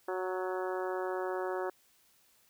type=harmonic tone with a mistuned harmonic; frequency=185 Hz; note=F#3; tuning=in tune; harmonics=2 / 3 / 4 / 5 / 6 / 7 / 8 / 9; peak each=-35 / -39 / -41 / -43 / -45 / -46 / -47 / -48 dBFS; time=0.08-1.7 s; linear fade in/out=5 ms; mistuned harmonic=9; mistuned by=+23 cents; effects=white hiss -67 dBFS RMS until 2.49 s